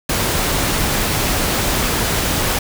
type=noise; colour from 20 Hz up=pink; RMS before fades=-18 dBFS; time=0.09-2.59 s; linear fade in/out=5 ms; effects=none